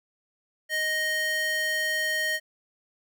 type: tone with high-pass filter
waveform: square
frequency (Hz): 622.3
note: D#5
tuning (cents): 0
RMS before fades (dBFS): -27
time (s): 0.69-2.4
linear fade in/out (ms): 50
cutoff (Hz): 1400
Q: 6.1
effects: none